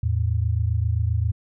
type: tone pair together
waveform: sine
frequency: 82.41 / 110 Hz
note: E2 / A2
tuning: 0 / 0 cents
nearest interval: perfect fourth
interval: 500 cents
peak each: -22 / -22 dBFS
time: 0.03-1.32 s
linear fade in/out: 5 ms
effects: none